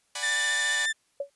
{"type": "chord", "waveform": "5% pulse", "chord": "G# half-diminished seventh", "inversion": "second", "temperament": "equal", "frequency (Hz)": [587.3, 740, 830.6, 987.8], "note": ["D5", "F#5", "G#5", "B5"], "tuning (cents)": [0, 0, 0, 0], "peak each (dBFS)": [-26, -27, -26, -24], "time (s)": [0.15, 0.86], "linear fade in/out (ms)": 5}
{"type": "tone with vibrato", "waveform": "35% pulse", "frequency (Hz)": 1781, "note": "A6", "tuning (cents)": 21, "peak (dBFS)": -23, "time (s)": [0.22, 0.93], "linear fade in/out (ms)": 20, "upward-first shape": "triangle", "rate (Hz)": 14, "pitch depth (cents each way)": 20}
{"type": "tone with exponential decay", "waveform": "sine", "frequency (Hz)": 563, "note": "C#5", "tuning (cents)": 27, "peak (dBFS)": -24, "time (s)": [1.2, 1.3], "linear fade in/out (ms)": 5, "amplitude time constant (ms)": 21}
{"effects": ["white hiss -69 dBFS RMS until 1.35 s", "resampled to 24000 Hz"]}